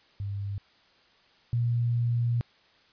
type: tone pair in turn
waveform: sine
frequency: 100 / 118.9 Hz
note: G2 / A#2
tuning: +35 / +35 cents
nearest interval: minor third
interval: 300 cents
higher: second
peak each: -30 / -23 dBFS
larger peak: second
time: 0.2-0.58 / 1.53-2.41 s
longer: second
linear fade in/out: 0 ms
effects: white hiss -61 dBFS RMS until 2.92 s + resampled to 11025 Hz